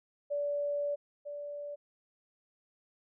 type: tone pair in turn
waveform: sine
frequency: 578 / 580.8 Hz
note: D5 / D5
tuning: -28 / -19 cents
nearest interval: unison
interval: 9 cents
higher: second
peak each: -30 / -38 dBFS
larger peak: first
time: 0.3-0.96 / 1.25-1.76 s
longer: first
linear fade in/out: 20 ms
effects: none